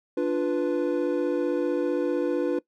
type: chord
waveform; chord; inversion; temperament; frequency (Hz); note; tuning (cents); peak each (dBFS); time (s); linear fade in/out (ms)
triangle; B diminished; first; equal; 293.7 / 349.2 / 493.9; D4 / F4 / B4; 0 / 0 / 0; -25; 0.17-2.59; 5
effects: noise-tail reverb RT60 0.1 s tail -20 dB re dry